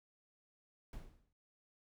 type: noise with exponential decay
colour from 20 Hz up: brown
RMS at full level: -43 dBFS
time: 0.93-1.33 s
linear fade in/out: 2 ms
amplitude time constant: 85 ms
effects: none